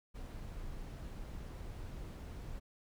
brown noise, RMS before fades -45 dBFS, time 0.14-2.6 s, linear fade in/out 20 ms, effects none

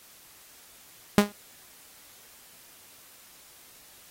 sawtooth tone with exponential decay, 205.3 Hz, G#3, 20 cents flat, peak -8 dBFS, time 1.18-1.32 s, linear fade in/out 0 ms, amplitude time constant 30 ms, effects white hiss -53 dBFS RMS until 4.1 s + AAC 48 kbps

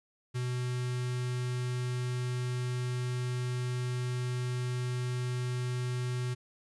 square tone with notch filter, 124.5 Hz, B2, 14 cents sharp, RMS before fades -33 dBFS, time 0.34-6.35 s, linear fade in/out 20 ms, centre 690 Hz, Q 1, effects resampled to 24000 Hz + 12-bit

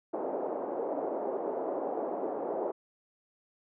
pink band-pass noise, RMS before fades -34 dBFS, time 0.13-2.72 s, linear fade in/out 10 ms, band 350 to 750 Hz, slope 24 dB/octave, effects none

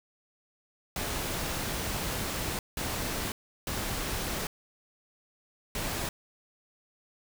pink noise bursts at uneven times, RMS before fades -33 dBFS, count 4, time 0.96-2.59 / 2.77-3.32 / 3.67-4.47 / 5.75-6.09 s, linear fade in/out 2 ms, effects none

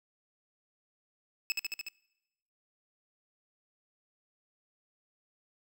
25% pulse tone with echo, 2600 Hz, E7, 24 cents flat, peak -24 dBFS, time 1.5-1.52 s, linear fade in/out 0 ms, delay 73 ms, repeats 5, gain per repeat -2 dB, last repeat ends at 1.885 s, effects noise-tail reverb RT60 1.0 s tail -25 dB re dry

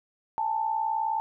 sine tone pair together, 830.6 / 890.3 Hz, G#5 / A5, 0 / +20 cents, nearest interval minor second, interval 120 cents, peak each -31 / -26 dBFS, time 0.38-1.2 s, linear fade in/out 0 ms, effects none

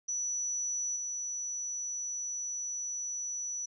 sine tone with level steps, 5920 Hz, F#8, in tune, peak -31 / -34 dBFS, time 0.08-3.66 s, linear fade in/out 10 ms, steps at 0.96 s, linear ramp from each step 2 ms, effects none

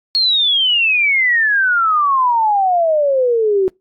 sine exponential sweep, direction down, 4344 to 370 Hz, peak -11 dBFS, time 0.15-3.68 s, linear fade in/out 0 ms, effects noise-tail reverb RT60 0.2 s tail -25 dB re dry + AAC 64 kbps

